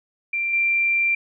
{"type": "tone with level steps", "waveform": "sine", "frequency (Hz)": 2364, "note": "D7", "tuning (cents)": 11, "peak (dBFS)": [-21, -17], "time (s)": [0.33, 1.15], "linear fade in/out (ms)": 5, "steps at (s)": 0.53, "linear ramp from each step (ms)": 5, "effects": []}